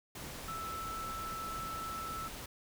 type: tone in noise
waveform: sine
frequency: 1318.5 Hz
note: E6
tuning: in tune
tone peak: -39 dBFS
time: 0.48-2.28 s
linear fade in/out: 5 ms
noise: pink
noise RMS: -45 dBFS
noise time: 0.15-2.46 s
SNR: +3 dB
effects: none

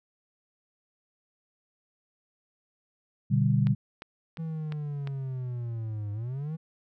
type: chord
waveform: sine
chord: G major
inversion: first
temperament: just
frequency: 122.5 / 147 / 196 Hz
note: B2 / D3 / G3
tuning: -14 / +2 / 0 cents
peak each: -24 / -25 / -27 dBFS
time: 3.3-3.75 s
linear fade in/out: 20 ms
type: click train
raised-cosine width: 0.3 ms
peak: -24 dBFS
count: 5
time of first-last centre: 3.67-5.074 s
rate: 2.85 Hz
type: linear two-way sweep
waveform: triangle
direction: down then up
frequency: 164.2 to 101.6 to 164.2 Hz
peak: -29 dBFS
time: 4.38-6.57 s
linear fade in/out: 20 ms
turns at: 6.12 s
effects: none

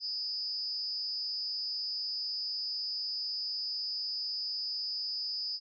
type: tone with amplitude modulation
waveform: sine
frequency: 4978 Hz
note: D#8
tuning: in tune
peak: -29 dBFS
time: 0-5.6 s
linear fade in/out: 50 ms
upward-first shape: sine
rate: 276 Hz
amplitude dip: 90%
effects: none

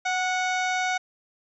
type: harmonic tone with a mistuned harmonic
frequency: 740 Hz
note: F#5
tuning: in tune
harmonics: 1 / 2 / 3 / 4 / 5 / 6 / 7 / 8 / 9 / 10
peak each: -26 / -29 / -30 / -42 / -37 / -44 / -47 / -39 / -46 / -50 dBFS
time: 0.05-0.98 s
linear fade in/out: 10 ms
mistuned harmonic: 2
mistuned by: -19 cents
effects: none

